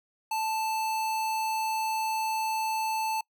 square tone, 880 Hz, A5, in tune, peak -28 dBFS, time 0.31-3.21 s, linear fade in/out 5 ms, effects noise-tail reverb RT60 0.1 s tail -25 dB re dry

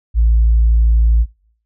sine tone, 56.3 Hz, A1, 40 cents sharp, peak -7 dBFS, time 0.14-1.26 s, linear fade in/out 50 ms, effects noise-tail reverb RT60 0.6 s tail -25 dB re dry + tanh soft clip ceiling -5 dBFS

